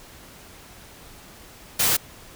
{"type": "noise", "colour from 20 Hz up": "white", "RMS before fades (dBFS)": -20, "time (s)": [1.79, 1.97], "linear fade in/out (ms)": 10, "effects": ["pink hiss -46 dBFS RMS until 2.35 s"]}